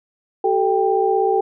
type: tone cluster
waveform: sine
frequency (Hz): 381.6 / 438 / 789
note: G4 / A4 / G5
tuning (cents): -47 / -8 / +11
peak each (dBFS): -19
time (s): 0.44-1.41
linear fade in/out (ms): 5
effects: none